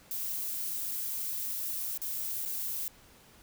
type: noise with dropouts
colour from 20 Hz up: violet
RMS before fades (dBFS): -35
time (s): 0.11-2.88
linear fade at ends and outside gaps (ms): 1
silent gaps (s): 1.976-2.017 / 2.452-2.458
effects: pink hiss -58 dBFS RMS until 3.42 s